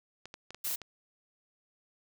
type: clicks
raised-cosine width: 0.2 ms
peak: -27 dBFS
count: 7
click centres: 0.256 / 0.341 / 0.506 / 0.546 / 0.671 / 0.711 / 0.817 s
type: noise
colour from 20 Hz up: blue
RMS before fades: -34 dBFS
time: 0.64-0.76 s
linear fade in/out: 10 ms
effects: none